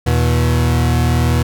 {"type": "tone pair together", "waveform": "40% pulse", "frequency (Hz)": [80.5, 120.91], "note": ["E2", "B2"], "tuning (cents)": [-41, -36], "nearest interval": "perfect fifth", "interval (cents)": 705, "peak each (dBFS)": -14, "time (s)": [0.06, 1.43], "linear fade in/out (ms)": 10, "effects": []}